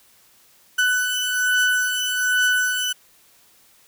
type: beating tone pair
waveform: 35% pulse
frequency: 1493 / 1494.2 Hz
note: F#6 / F#6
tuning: +15 / +17 cents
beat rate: 1.2 Hz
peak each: -22 / -18 dBFS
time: 0.78-2.93 s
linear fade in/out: 10 ms
effects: white hiss -55 dBFS RMS until 3.87 s